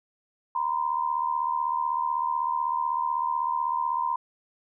sine tone pair together, 946 / 1022 Hz, A#5 / C6, +25 / -41 cents, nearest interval minor second, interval 134 cents, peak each -27 dBFS, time 0.55-4.16 s, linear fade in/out 5 ms, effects none

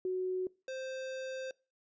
sine / square tone pair in turn, 370 / 523.3 Hz, F#4 / C5, 0 / 0 cents, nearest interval tritone, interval 600 cents, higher second, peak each -31 / -39 dBFS, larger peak first, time 0.05-0.47 / 0.68-1.51 s, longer second, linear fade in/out 2 ms, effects noise-tail reverb RT60 0.3 s tail -23 dB re dry + resampled to 16000 Hz

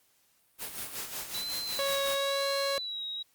white noise with tremolo, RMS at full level -36 dBFS, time 0.58-2.18 s, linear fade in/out 50 ms, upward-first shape sine, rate 5.4 Hz, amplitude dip 60%
sine tone with vibrato, 3951 Hz, B7, in tune, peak -34 dBFS, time 1.34-3.23 s, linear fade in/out 10 ms, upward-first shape sine, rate 1 Hz, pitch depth 66 cents each way
sawtooth tone, 554 Hz, C#5, 1 cent flat, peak -25 dBFS, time 1.79-2.78 s, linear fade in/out 0 ms
effects white hiss -68 dBFS RMS until 3.34 s + Opus 48 kbps

